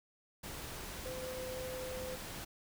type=tone in noise; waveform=sine; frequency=512 Hz; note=C5; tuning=38 cents flat; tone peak=-41 dBFS; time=1.05-2.16 s; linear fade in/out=10 ms; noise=pink; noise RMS=-45 dBFS; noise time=0.43-2.45 s; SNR=+1 dB; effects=none